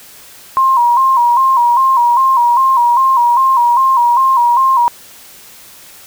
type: tone with vibrato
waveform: sine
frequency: 1006 Hz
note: B5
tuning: 32 cents sharp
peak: -7 dBFS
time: 0.57-4.88 s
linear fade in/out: 0 ms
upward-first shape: square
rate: 2.5 Hz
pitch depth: 91 cents each way
effects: white hiss -38 dBFS RMS until 6.06 s